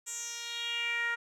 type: tone with band-pass filter sweep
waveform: 10% pulse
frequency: 470 Hz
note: A#4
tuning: 14 cents sharp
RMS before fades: -35 dBFS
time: 0.06-1.16 s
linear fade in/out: 20 ms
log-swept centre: 8000 to 1600 Hz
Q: 3.7
effects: none